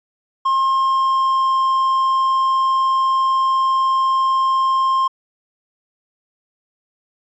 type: tone with pitch glide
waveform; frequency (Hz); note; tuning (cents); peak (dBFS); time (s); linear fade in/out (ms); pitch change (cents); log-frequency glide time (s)
triangle; 1067 to 1059; C6 to C6; +34 to +21; -12; 0.45-5.08; 10; -13; 0.65-1.61
effects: resampled to 16000 Hz